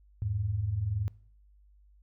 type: tone pair together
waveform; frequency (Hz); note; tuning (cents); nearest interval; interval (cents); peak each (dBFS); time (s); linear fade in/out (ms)
sine; 83.7 / 105.02; E2 / G#2; +27 / +20; major third; 393; -35 / -29; 0.22-1.08; 0
effects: noise-tail reverb RT60 0.6 s tail -23 dB re dry + added 50 Hz sine -57 dBFS peak until 2.02 s